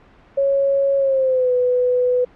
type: tone with pitch glide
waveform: sine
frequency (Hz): 552 to 497.5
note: C#5 to B4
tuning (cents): -7 to +13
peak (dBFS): -14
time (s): 0.37-2.25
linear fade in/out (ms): 10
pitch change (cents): -180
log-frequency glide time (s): 0.97-1.53
effects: pink hiss -49 dBFS RMS until 2.35 s + low-pass 2000 Hz 12 dB/octave